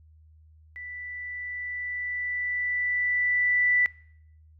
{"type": "tone with level ramp", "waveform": "sine", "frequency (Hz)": 1975.5, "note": "B6", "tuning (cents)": 0, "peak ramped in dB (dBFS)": [-37, -19], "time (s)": [0.76, 3.86], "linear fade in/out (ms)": 0, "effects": ["noise-tail reverb RT60 0.7 s tail -22 dB re dry", "added 78 Hz sine -52 dBFS peak until 4.59 s"]}